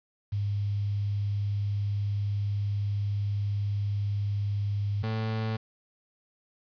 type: tone pair in turn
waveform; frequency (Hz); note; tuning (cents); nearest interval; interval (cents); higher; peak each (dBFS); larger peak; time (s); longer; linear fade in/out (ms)
sine / 35% pulse; 101.8 / 110.55; G#2 / A2; -34 / +9; minor second; 143; second; -26; neither; 0.32-5.03 / 5.03-5.57; first; 10
effects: resampled to 11025 Hz + 9-bit